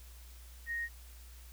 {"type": "tone", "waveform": "sine", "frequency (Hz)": 1864.7, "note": "A#6", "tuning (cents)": 0, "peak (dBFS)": -34, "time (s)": [0.66, 0.89], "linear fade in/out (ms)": 50, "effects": ["added 60 Hz sine -50 dBFS peak until 1.52 s", "white hiss -59 dBFS RMS until 1.52 s"]}